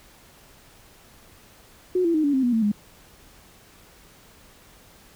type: tone with pitch steps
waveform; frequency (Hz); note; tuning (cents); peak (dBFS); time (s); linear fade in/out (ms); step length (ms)
sine; 364.9 / 336.6 / 310.4 / 286.3 / 264.1 / 243.5 / 224.6 / 207.2; F#4 / E4 / D#4 / D4 / C4 / B3 / A3 / G#3; -24 / +36 / -4 / -44 / +16 / -24 / +36 / -4; -18; 1.95-2.718; 5; 96
effects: pink hiss -52 dBFS RMS until 5.15 s